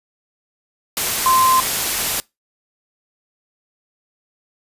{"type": "tone in noise", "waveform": "sine", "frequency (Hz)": 1040, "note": "C6", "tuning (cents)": -11, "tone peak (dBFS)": -12, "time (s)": [1.26, 1.6], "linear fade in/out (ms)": 0, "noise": "white", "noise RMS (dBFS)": -20, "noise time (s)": [0.97, 2.2], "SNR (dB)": 5, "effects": ["noise-tail reverb RT60 0.2 s tail -23 dB re dry", "resampled to 32000 Hz"]}